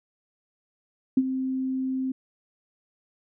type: tone with ADSR envelope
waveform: sine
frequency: 261.6 Hz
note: C4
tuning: in tune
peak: -14 dBFS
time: 1.17-2.12 s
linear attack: 5 ms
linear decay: 45 ms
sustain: -11 dB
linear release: 6 ms
effects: none